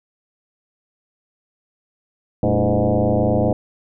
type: tone with frequency modulation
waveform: sine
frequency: 196 Hz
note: G3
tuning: in tune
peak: -14 dBFS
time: 2.43-3.53 s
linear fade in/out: 2 ms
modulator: 105 Hz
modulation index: 4.7
effects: none